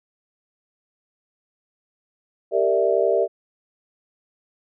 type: chord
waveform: sine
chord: E half-diminished seventh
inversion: first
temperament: equal with one note detuned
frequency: 392 / 461.9 / 587.3 / 659.3 Hz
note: G4 / Bb4 / D5 / E5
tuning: 0 / -16 / 0 / 0 cents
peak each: -22 dBFS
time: 2.51-3.28 s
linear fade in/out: 50 ms
effects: none